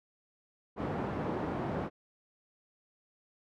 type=band-pass noise; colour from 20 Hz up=pink; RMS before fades=-35 dBFS; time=0.76-1.9 s; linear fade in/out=50 ms; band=120 to 960 Hz; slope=12 dB/octave; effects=none